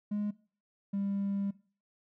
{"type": "tone pair in turn", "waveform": "triangle", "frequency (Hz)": [207.4, 198.77], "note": ["G#3", "G3"], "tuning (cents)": [-2, 24], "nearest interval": "minor second", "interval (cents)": 74, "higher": "first", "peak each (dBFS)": -27, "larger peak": "neither", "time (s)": [[0.11, 0.31], [0.93, 1.51]], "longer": "second", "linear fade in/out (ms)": 10, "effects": ["noise-tail reverb RT60 0.4 s tail -21 dB re dry", "tanh soft clip ceiling -25 dBFS"]}